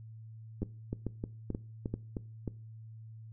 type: two click trains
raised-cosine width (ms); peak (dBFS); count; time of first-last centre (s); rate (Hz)
3; -22 / -21; 7 / 4; 0.62-2.478 / 0.63-1.94; 3.23 / 2.29
effects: noise-tail reverb RT60 0.4 s tail -20 dB re dry + added 111 Hz sine -46 dBFS peak until 3.32 s